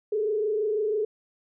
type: tone with frequency modulation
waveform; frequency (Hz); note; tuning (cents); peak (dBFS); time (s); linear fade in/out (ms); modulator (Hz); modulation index
sine; 425.4; G#4; +42; -23; 0.12-1.05; 5; 26.1; 0.76
effects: none